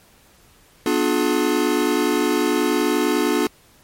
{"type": "chord", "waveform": "square", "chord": "B diminished seventh", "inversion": "none", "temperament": "just", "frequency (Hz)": [246.9, 296.3, 355.6, 426.7], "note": ["B3", "D4", "F4", "Ab4"], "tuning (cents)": [0, 15, 31, 47], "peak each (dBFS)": [-25, -22, -23, -24], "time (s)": [0.86, 3.47], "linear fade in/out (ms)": 2, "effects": ["pink hiss -53 dBFS RMS until 3.83 s", "MP3 64 kbps"]}